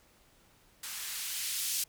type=noise with band-pass filter sweep; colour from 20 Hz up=violet; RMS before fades=-36 dBFS; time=0.83-1.84 s; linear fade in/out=5 ms; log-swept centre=1200 to 3900 Hz; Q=0.75; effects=pink hiss -64 dBFS RMS until 1.88 s